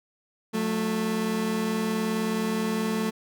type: tone pair together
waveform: 30% pulse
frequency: 180.92 / 220 Hz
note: F#3 / A3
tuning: -39 / 0 cents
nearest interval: minor third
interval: 339 cents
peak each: -29 / -23 dBFS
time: 0.53-3.11 s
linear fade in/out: 20 ms
effects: none